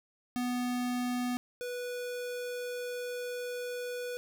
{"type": "tone pair in turn", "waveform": "square", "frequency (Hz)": [246.9, 491.2], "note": ["B3", "B4"], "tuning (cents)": [0, -9], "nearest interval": "octave", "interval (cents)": 1191, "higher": "second", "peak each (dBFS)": [-31, -36], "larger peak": "first", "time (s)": [[0.36, 1.37], [1.61, 4.17]], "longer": "second", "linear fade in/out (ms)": 0, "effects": []}